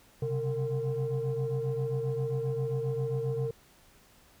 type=tone cluster; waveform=sine; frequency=129.5 / 137 / 456.7 Hz; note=C3 / C#3 / A#4; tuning=-17 / -20 / -36 cents; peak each=-31 / -33 / -30 dBFS; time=0.22-3.51 s; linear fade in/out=5 ms; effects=tanh soft clip ceiling -24 dBFS + pink hiss -60 dBFS RMS until 4.4 s